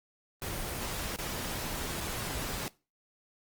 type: noise with dropouts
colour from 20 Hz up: pink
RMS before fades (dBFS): -36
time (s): 0.42-2.68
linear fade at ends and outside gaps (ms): 0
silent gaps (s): 1.161-1.187 / 2.005-2.009
effects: noise-tail reverb RT60 0.3 s tail -21 dB re dry + Opus 24 kbps